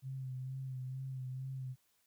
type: tone with vibrato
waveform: sine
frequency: 130.81 Hz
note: C3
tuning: in tune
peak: -39 dBFS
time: 0.02-1.76 s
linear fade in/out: 50 ms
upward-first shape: sine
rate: 2.2 Hz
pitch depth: 34 cents each way
effects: white hiss -75 dBFS RMS until 2.06 s